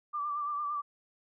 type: tone with vibrato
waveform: sine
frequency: 1174.7 Hz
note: D6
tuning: in tune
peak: -31 dBFS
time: 0.13-0.82 s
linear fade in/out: 20 ms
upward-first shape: sine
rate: 8.8 Hz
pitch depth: 40 cents each way
effects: none